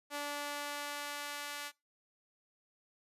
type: tone with high-pass filter sweep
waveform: sawtooth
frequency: 290.2 Hz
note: D4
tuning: 21 cents flat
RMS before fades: -41 dBFS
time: 0.1-1.72 s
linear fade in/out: 50 ms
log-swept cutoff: 600 to 1400 Hz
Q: 0.7
effects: noise-tail reverb RT60 0.2 s tail -20 dB re dry + resampled to 32000 Hz